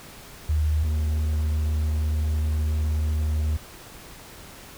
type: tone pair in turn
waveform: sine / triangle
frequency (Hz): 76.7 / 76.7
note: D#2 / D#2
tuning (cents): -24 / -24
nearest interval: unison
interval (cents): 0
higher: neither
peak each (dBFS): -19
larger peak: neither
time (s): 0.49-0.84 / 0.84-3.57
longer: second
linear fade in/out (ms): 5
effects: pink hiss -44 dBFS RMS until 4.77 s